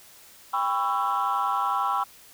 sine chord, C# half-diminished seventh, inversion second, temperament just, 798.3 / 997.9 / 1108.7 / 1330.5 Hz, G5 / B5 / C#6 / E6, +31 / +18 / 0 / +16 cents, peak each -27 dBFS, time 0.53-2.04 s, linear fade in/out 10 ms, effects tanh soft clip ceiling -17 dBFS + white hiss -51 dBFS RMS until 2.33 s

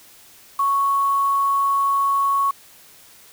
sine tone with quantisation, 1108.7 Hz, C#6, in tune, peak -16 dBFS, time 0.59-2.51 s, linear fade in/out 5 ms, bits 6, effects white hiss -48 dBFS RMS until 3.32 s

